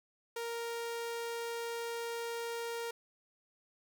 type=tone; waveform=sawtooth; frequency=466.2 Hz; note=A#4; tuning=in tune; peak=-33 dBFS; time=0.36-2.91 s; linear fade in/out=5 ms; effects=10-bit